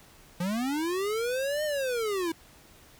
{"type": "linear two-way sweep", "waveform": "square", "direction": "up then down", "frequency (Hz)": [169.1, 616, 318.9], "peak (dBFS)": -28, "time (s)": [0.4, 2.32], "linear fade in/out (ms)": 5, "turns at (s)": 1.64, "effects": ["pink hiss -55 dBFS RMS until 2.99 s"]}